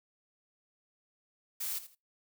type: noise with echo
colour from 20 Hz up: blue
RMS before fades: -36 dBFS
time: 1.6-1.79 s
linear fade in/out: 10 ms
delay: 81 ms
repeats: 2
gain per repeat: -13 dB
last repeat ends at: 1.952 s
effects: noise-tail reverb RT60 0.2 s tail -21 dB re dry